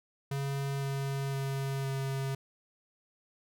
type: tone with pitch steps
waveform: square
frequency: 138.59 / 137.55 / 136.52 / 135.5 Hz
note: C#3 / C#3 / C#3 / C#3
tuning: 0 / -13 / -26 / -39 cents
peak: -32 dBFS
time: 0.31-2.35 s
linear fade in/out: 5 ms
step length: 510 ms
effects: none